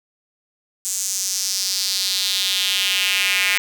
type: tone with high-pass filter sweep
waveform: square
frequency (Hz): 95.6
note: G2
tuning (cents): -43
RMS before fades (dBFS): -21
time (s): 0.85-3.58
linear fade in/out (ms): 0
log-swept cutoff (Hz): 7200 to 2200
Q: 3
effects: none